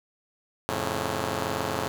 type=chord; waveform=5% pulse; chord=F augmented; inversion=none; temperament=just; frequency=87.31 / 109.13 / 136.42 Hz; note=F2 / A2 / C#3; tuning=0 / -14 / -27 cents; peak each=-21 dBFS; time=0.69-1.88 s; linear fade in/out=0 ms; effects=9-bit